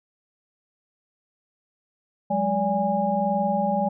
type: tone cluster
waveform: sine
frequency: 182.9 / 204.5 / 579 / 820 Hz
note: F#3 / G#3 / D5 / G#5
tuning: -20 / -26 / -25 / -22 cents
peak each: -30 / -26 / -26 / -24 dBFS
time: 2.3-3.89 s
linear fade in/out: 10 ms
effects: none